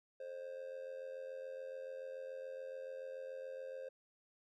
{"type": "tone with amplitude modulation", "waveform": "triangle", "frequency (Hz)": 527, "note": "C5", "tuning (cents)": 12, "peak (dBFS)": -39, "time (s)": [0.2, 3.89], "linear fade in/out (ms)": 5, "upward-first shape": "sine", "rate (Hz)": 87, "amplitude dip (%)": 70, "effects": []}